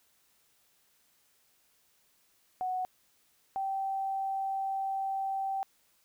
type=tone pair in turn; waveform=sine; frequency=740 / 776.7 Hz; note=F#5 / G5; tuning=0 / -16 cents; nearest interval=minor second; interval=84 cents; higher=second; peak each=-30 / -30 dBFS; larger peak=neither; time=2.61-2.85 / 3.56-5.63 s; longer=second; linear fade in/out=0 ms; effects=white hiss -69 dBFS RMS until 6.04 s